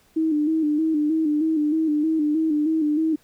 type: tone with vibrato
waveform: sine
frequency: 308.9 Hz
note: D#4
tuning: 12 cents flat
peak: -18 dBFS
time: 0.16-3.16 s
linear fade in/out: 10 ms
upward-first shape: square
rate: 3.2 Hz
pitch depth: 58 cents each way
effects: pink hiss -59 dBFS RMS until 3.23 s